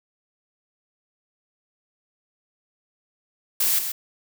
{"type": "noise with echo", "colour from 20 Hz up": "blue", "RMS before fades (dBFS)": -21, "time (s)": [3.6, 3.79], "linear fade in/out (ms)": 5, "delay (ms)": 130, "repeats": 1, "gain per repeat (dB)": -7, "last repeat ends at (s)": 3.92, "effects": []}